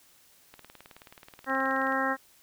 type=click train; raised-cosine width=0.3 ms; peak=-31 dBFS; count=27; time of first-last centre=0.54-1.923 s; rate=18.8 Hz
type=harmonic tone; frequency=266.6 Hz; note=C4; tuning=33 cents sharp; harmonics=1 / 2 / 3 / 4 / 5 / 6 / 7; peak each=-33 / -33 / -33 / -33 / -33 / -33 / -33 dBFS; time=1.46-2.17 s; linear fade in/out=50 ms
effects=white hiss -60 dBFS RMS until 2.42 s